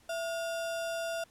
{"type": "tone with sample-and-hold", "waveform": "sine", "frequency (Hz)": 666, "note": "E5", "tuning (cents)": 18, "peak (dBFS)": -32, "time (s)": [0.09, 1.24], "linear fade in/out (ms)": 5, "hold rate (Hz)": 2100, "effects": ["pink hiss -63 dBFS RMS until 1.3 s", "low-pass 12000 Hz 12 dB/octave"]}